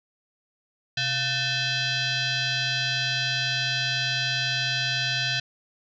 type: tone with frequency modulation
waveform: sine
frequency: 697 Hz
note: F5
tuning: 4 cents flat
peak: -23 dBFS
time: 0.97-5.4 s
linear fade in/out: 5 ms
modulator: 826 Hz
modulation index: 5.1
effects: none